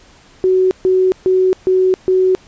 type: tone bursts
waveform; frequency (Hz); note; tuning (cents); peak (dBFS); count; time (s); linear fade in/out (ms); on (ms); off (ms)
sine; 372.9; F#4; +14; -9; 5; 0.44-2.35; 0; 270; 140
effects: pink hiss -46 dBFS RMS until 2.47 s + resampled to 16000 Hz